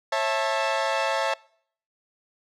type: chord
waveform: sawtooth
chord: A major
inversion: first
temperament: equal with one note detuned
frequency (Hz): 544.8 / 659.3 / 880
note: C#5 / E5 / A5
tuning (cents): -30 / 0 / 0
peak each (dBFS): -23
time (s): 0.12-1.34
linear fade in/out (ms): 5
effects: noise-tail reverb RT60 0.6 s tail -24 dB re dry + low-pass 5000 Hz 12 dB/octave